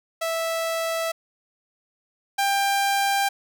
sawtooth tone pair in turn, 657 / 794 Hz, E5 / G5, -6 / +22 cents, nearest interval minor third, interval 328 cents, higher second, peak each -20 / -16 dBFS, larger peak second, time 0.21-1.12 / 2.38-3.29 s, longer neither, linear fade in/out 10 ms, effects none

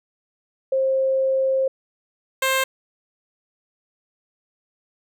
sine / 10% pulse tone pair in turn, 531 / 528.6 Hz, C5 / C5, +25 / +18 cents, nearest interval unison, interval 7 cents, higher first, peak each -17 / -10 dBFS, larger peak second, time 0.72-1.68 / 2.42-2.64 s, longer first, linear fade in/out 5 ms, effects none

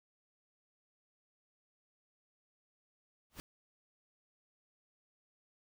pink noise with exponential growth, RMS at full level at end -43 dBFS, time 3.3-3.4 s, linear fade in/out 0 ms, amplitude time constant 21 ms, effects none

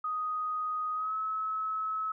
sine tone with pitch glide, 1248 to 1291.3 Hz, D#6 to E6, +5 to -36 cents, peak -30 dBFS, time 0.04-2.12 s, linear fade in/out 5 ms, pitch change +59 cents, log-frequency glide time 0.94-1.14 s, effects none

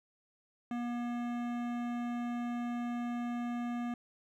sine tone with hard clipping, 240 Hz, B3, 49 cents flat, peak -36 dBFS, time 0.71-3.94 s, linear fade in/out 2 ms, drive 16 dB, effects none

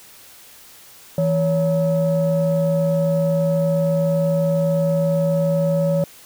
sine tone pair together, 164.4 / 561.5 Hz, E3 / C#5, -4 / +22 cents, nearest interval octave + major sixth, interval 2126 cents, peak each -17 dBFS, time 1.18-6.04 s, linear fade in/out 2 ms, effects tanh soft clip ceiling -11 dBFS + white hiss -45 dBFS RMS until 6.25 s

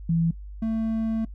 sine / triangle tone pair in turn, 166.1 / 223.1 Hz, E3 / A3, +13 / +24 cents, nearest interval perfect fourth, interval 511 cents, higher second, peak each -19 / -21 dBFS, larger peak first, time 0.09-0.31 / 0.62-1.25 s, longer second, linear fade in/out 5 ms, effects noise-tail reverb RT60 0.1 s tail -22 dB re dry + added 50 Hz sine -36 dBFS peak until 1.34 s

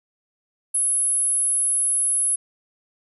sine tone, 10660 Hz, E9, 18 cents sharp, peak -18 dBFS, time 0.74-2.36 s, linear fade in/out 10 ms, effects none

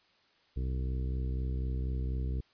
harmonic tone, 64.1 Hz, C2, 35 cents flat, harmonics 1 / 2 / 3 / 4 / 5 / 6 / 7, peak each -31 / -38 / -47 / -48 / -49 / -52 / -51 dBFS, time 0.56-2.41 s, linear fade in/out 10 ms, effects white hiss -67 dBFS RMS until 2.53 s + resampled to 11025 Hz

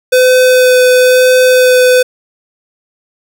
square tone with vibrato, 506 Hz, B4, 42 cents sharp, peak -5 dBFS, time 0.12-2.03 s, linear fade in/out 10 ms, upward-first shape sine, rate 1 Hz, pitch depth 9 cents each way, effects none

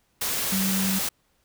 sine tone in noise, 191.8 Hz, G3, 37 cents flat, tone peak -24 dBFS, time 0.52-0.99 s, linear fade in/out 5 ms, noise white, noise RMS -27 dBFS, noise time 0.21-1.09 s, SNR 0 dB, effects pink hiss -68 dBFS RMS until 1.44 s

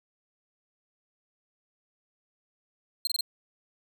40% pulse tone bursts, 4179 Hz, C8, 3 cents flat, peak -24 dBFS, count 4, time 3.05-3.209 s, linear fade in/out 2 ms, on 21 ms, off 25 ms, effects none

